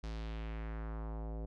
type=tone with low-pass filter sweep; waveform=square; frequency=55 Hz; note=A1; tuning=in tune; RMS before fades=-41 dBFS; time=0.03-1.46 s; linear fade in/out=10 ms; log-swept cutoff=5400 to 560 Hz; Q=1.6; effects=none